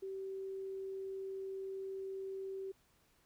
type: tone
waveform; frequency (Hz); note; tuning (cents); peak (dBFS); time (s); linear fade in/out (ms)
sine; 385.6; G4; -28; -40; 0.02-2.72; 10
effects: pink hiss -72 dBFS RMS until 3.25 s